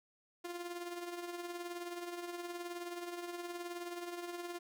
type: tone with tremolo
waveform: sawtooth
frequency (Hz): 348.9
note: F4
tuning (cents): -2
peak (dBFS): -35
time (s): 0.44-4.59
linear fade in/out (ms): 10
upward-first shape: triangle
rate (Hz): 19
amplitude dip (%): 60
effects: none